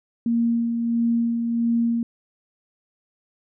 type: tone with tremolo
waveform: sine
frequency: 233.1 Hz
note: A#3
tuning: in tune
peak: -17 dBFS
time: 0.26-2.03 s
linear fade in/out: 2 ms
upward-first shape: sine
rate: 1.5 Hz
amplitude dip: 40%
effects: none